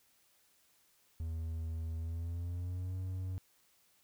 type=tone with pitch glide; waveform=triangle; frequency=81.2 to 92.74 Hz; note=E2 to F#2; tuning=-26 to +5 cents; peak=-34 dBFS; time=1.2-3.38 s; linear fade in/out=0 ms; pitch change=+231 cents; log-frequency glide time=1.98-2.96 s; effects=white hiss -70 dBFS RMS until 4.03 s